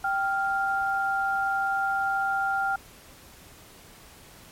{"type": "tone pair together", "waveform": "sine", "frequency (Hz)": [782.3, 1396.9], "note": ["G5", "F6"], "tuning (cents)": [-4, 0], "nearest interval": "minor seventh", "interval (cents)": 1004, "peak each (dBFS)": -26, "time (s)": [0.04, 2.76], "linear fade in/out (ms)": 5, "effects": ["pink hiss -50 dBFS RMS until 4.51 s", "MP3 64 kbps"]}